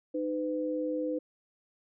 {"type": "tone pair together", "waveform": "sine", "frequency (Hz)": [307.2, 504], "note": ["D#4", "B4"], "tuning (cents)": [-22, 35], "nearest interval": "major sixth", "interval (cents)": 857, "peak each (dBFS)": [-32, -32], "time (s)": [0.14, 1.19], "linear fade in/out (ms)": 10, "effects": []}